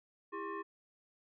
sine tone with frequency modulation, 329.6 Hz, E4, in tune, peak -38 dBFS, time 0.32-0.63 s, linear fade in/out 20 ms, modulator 732 Hz, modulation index 1.7, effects none

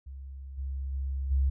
sine tone with level steps, 67.5 Hz, C#2, 45 cents flat, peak -39 / -31 / -29 / -22 dBFS, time 0.06-1.5 s, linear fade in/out 10 ms, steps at 0.57 / 0.92 / 1.3 s, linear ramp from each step 20 ms, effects none

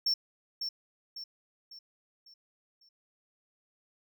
triangle tone with echo, 5430 Hz, F8, 50 cents flat, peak -24 dBFS, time 0.06-0.14 s, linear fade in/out 5 ms, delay 550 ms, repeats 5, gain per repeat -7 dB, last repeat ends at 2.89 s, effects none

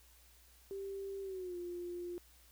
sine tone with pitch glide, 392 to 351.3 Hz, G4 to F4, 0 to +10 cents, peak -40 dBFS, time 0.71-2.18 s, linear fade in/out 0 ms, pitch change -190 cents, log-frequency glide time 1.22-1.57 s, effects added 60 Hz sine -64 dBFS peak until 2.51 s + white hiss -65 dBFS RMS until 2.51 s

